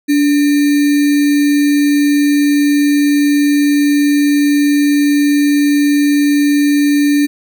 sine tone with sample-and-hold, 289.2 Hz, D4, 27 cents flat, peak -8 dBFS, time 0.08-7.27 s, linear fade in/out 20 ms, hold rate 2100 Hz, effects none

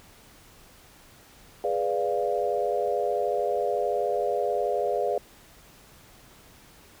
sine chord, G# diminished seventh, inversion none, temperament equal, 415.3 / 493.9 / 587.3 / 698.5 Hz, G#4 / B4 / D5 / F5, 0 / 0 / 0 / 0 cents, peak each -29 dBFS, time 1.64-5.18 s, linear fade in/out 2 ms, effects pink hiss -53 dBFS RMS until 7 s

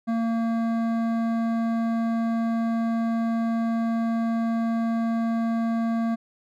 sine tone with hard clipping, 228.7 Hz, A#3, 33 cents flat, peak -24 dBFS, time 0.07-6.16 s, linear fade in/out 20 ms, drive 12 dB, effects none

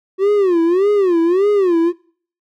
triangle tone with vibrato, 370.6 Hz, F#4, 3 cents sharp, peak -9 dBFS, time 0.18-1.93 s, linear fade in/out 50 ms, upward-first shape sine, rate 1.7 Hz, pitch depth 200 cents each way, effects noise-tail reverb RT60 0.5 s tail -23 dB re dry

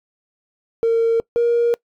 triangle tone pair in turn, 458.1 / 471.8 Hz, A#4 / A#4, -30 / +21 cents, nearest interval minor second, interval 51 cents, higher second, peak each -10 dBFS, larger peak neither, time 0.83-1.2 / 1.36-1.74 s, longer second, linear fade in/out 0 ms, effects noise-tail reverb RT60 0.1 s tail -26 dB re dry + tanh soft clip ceiling -11 dBFS

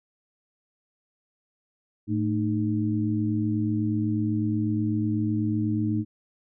sine tone cluster, 108.8 / 220.2 / 308.3 Hz, A2 / A3 / D#4, -19 / +2 / -16 cents, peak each -27 dBFS, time 2.07-6.05 s, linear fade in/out 50 ms, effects none

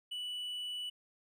triangle tone, 2960 Hz, F#7, in tune, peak -36 dBFS, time 0.11-0.9 s, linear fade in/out 10 ms, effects none

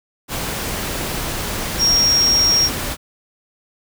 sine tone in noise, 5588 Hz, F8, in tune, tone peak -12 dBFS, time 1.78-2.7 s, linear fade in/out 50 ms, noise pink, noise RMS -24 dBFS, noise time 0.28-2.97 s, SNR +9 dB, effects none

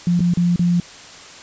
sine tone with dropouts, 174.61 Hz, F3, in tune, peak -13 dBFS, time 0.07-0.8 s, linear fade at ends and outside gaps 2 ms, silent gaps 0.195-0.204 / 0.338-0.372 / 0.56-0.593 s, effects white hiss -39 dBFS RMS until 1.42 s + resampled to 16000 Hz

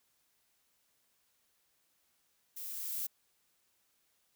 violet noise with level ramp, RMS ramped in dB -44 to -36 dBFS, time 2.56-3.07 s, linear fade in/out 10 ms, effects white hiss -75 dBFS RMS until 4.35 s

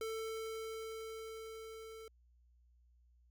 square tone with level ramp, 444.5 Hz, A4, 18 cents sharp, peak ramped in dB -39 to -50 dBFS, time 0.01-2.08 s, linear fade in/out 2 ms, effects added 60 Hz sine -65 dBFS peak until 3.3 s

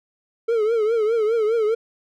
triangle tone with vibrato, 444.4 Hz, A4, 17 cents sharp, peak -15 dBFS, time 0.48-1.75 s, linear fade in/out 10 ms, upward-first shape triangle, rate 4.9 Hz, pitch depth 120 cents each way, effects none

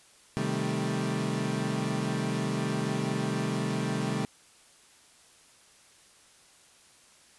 30% pulse chord, A half-diminished seventh, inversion first, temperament equal, 130.81 / 155.56 / 196 / 220 Hz, C3 / Eb3 / G3 / A3, 0 / 0 / 0 / 0 cents, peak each -31 dBFS, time 0.37-4.25 s, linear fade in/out 0 ms, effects white hiss -58 dBFS RMS until 7.38 s + resampled to 24000 Hz

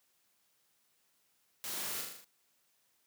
white noise with echo, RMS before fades -41 dBFS, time 1.64-2.01 s, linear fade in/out 0 ms, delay 39 ms, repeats 6, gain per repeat -3 dB, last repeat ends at 2.244 s, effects white hiss -74 dBFS RMS until 3.06 s + high-pass 100 Hz 12 dB/octave

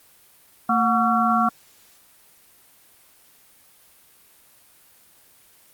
harmonic tone with a mistuned harmonic, 226.4 Hz, A3, 50 cents sharp, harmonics 1 / 3 / 5 / 6, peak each -22 / -22 / -22 / -22 dBFS, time 0.69-1.49 s, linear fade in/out 5 ms, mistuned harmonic 3, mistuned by +120 cents, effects white hiss -54 dBFS RMS until 5.73 s + Opus 32 kbps

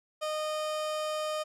30% pulse tone, 615 Hz, D#5, 20 cents flat, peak -28 dBFS, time 0.21-1.44 s, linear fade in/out 20 ms, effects low-pass 10000 Hz 12 dB/octave

